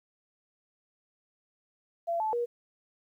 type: tone with pitch steps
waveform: sine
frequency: 679 / 870 / 477.5 Hz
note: F5 / A5 / A#4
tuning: -49 / -20 / +42 cents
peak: -27 dBFS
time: 2.07-2.46 s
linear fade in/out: 20 ms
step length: 130 ms
effects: 11-bit